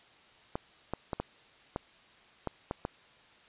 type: clicks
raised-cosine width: 1 ms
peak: -18 dBFS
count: 8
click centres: 0.555 / 0.936 / 1.132 / 1.2 / 1.761 / 2.473 / 2.711 / 2.851 s
effects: white hiss -59 dBFS RMS until 3.48 s + resampled to 8000 Hz